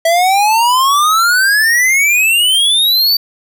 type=exponential sweep; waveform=square; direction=up; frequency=652 to 4636 Hz; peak=-9 dBFS; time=0.05-3.17 s; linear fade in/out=5 ms; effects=none